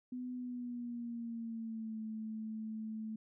sine tone with pitch glide, 250 to 218.9 Hz, B3 to A3, +21 to -9 cents, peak -39 dBFS, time 0.12-3.16 s, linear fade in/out 5 ms, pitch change -230 cents, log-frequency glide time 0.34-2 s, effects none

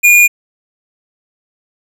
sine tone with hard clipping, 2430 Hz, D#7, 42 cents flat, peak -5 dBFS, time 0.03-0.28 s, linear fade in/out 20 ms, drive 15 dB, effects none

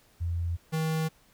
sine / square tone pair in turn, 85.3 / 159.08 Hz, F2 / D#3, -40 / +39 cents, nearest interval major seventh, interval 1079 cents, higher second, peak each -27 / -27 dBFS, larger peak neither, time 0.2-0.57 / 0.72-1.09 s, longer neither, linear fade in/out 20 ms, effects pink hiss -62 dBFS RMS until 1.33 s

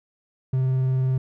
triangle tone with vibrato, 130.4 Hz, C3, 5 cents flat, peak -17 dBFS, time 0.53-1.18 s, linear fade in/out 5 ms, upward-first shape square, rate 20 Hz, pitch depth 19 cents each way, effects none

